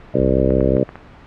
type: harmonic tone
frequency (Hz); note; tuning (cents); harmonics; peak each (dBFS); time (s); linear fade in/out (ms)
65.4; C2; 0; 2 / 3 / 4 / 5 / 6 / 7 / 8 / 9; -22 / -22 / -22 / -22 / -22 / -22 / -22 / -22; 0.14-0.84; 5
type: tone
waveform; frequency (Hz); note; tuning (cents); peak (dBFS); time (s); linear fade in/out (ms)
sine; 61.74; B1; 0; -21; 0.19-0.77; 5
type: clicks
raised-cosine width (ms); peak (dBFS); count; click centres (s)
0.5; -17; 5; 0.505 / 0.607 / 0.768 / 0.891 / 0.956
effects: pink hiss -42 dBFS RMS until 1.26 s + low-pass 2000 Hz 12 dB/octave